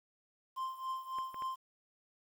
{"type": "tone with tremolo", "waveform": "triangle", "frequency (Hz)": 1046.5, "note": "C6", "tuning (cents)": 0, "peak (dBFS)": -32, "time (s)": [0.56, 1.56], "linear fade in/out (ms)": 20, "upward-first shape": "triangle", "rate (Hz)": 3.6, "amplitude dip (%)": 85}
{"type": "clicks", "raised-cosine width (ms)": 0.5, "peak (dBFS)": -34, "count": 3, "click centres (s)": [1.186, 1.344, 1.422]}
{"effects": ["10-bit"]}